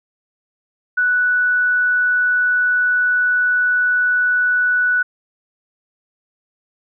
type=tone; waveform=sine; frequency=1480 Hz; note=F#6; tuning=in tune; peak=-13 dBFS; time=0.97-5.03 s; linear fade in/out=10 ms; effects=none